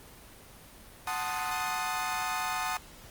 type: chord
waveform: 30% pulse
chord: F# diminished seventh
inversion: none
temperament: equal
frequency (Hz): 740 / 880 / 1046.5 / 1244.5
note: F#5 / A5 / C6 / Eb6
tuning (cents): 0 / 0 / 0 / 0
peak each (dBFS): -33 / -33 / -36 / -32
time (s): 1.07-2.77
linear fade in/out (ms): 2
effects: pink hiss -51 dBFS RMS until 3.1 s + Opus 24 kbps